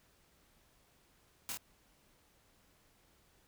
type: noise with echo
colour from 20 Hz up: white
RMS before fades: -40 dBFS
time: 1.49-1.52 s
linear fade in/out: 0 ms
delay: 26 ms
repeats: 2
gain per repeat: -2 dB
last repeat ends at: 1.572 s
effects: pink hiss -69 dBFS RMS until 3.47 s